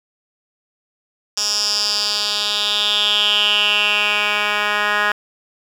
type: tone with band-pass filter sweep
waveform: 10% pulse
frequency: 207.7 Hz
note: G#3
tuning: in tune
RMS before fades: -18 dBFS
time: 1.37-5.12 s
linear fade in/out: 2 ms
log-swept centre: 5700 to 1800 Hz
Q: 5.1
effects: 7-bit